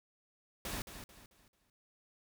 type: noise with echo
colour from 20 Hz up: pink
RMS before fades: -40 dBFS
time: 0.65-0.82 s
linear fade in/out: 2 ms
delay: 220 ms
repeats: 4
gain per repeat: -9 dB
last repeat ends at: 1.7 s
effects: none